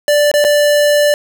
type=tone with dropouts; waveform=square; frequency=587.3 Hz; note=D5; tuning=in tune; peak=-9 dBFS; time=0.08-1.14 s; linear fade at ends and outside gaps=1 ms; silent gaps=0.315-0.339 / 0.442-0.448 s; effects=none